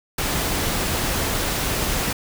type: noise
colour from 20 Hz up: pink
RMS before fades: -23 dBFS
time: 0.18-2.13 s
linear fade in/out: 5 ms
effects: none